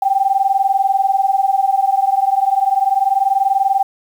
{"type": "tone pair together", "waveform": "sine", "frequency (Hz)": [771.7, 792], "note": ["G5", "G5"], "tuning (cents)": [-27, 18], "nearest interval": "unison", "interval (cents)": 45, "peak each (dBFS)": -15, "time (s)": [0.02, 3.83], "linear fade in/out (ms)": 5, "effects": ["7-bit"]}